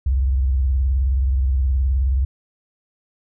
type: tone with vibrato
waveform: sine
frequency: 65.7 Hz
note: C2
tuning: 8 cents sharp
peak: -15 dBFS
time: 0.06-2.25 s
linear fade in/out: 5 ms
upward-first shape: triangle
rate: 19 Hz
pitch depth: 210 cents each way
effects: none